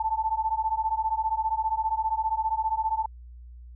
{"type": "beating tone pair", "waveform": "sine", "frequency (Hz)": [874, 889], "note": ["A5", "A5"], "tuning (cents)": [-12, 18], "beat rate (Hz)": 15, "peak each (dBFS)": -27, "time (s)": [0, 3.06], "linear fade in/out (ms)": 5, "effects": ["added 60 Hz sine -42 dBFS peak until 3.75 s"]}